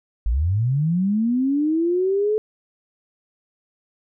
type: linear sweep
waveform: sine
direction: up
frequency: 48.56 to 435.9 Hz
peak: -17 dBFS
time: 0.26-2.38 s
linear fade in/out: 0 ms
effects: none